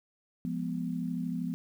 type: chord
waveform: sine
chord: F diminished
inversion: none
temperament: equal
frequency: 174.61 / 207.7 / 246.9 Hz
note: F3 / Ab3 / Cb4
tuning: 0 / 0 / 0 cents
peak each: -34 / -39 / -34 dBFS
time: 0.45-1.54 s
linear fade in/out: 0 ms
effects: 10-bit